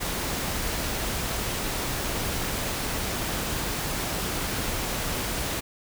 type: noise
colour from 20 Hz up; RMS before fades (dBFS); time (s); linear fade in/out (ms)
pink; -29; 0-5.61; 20
effects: none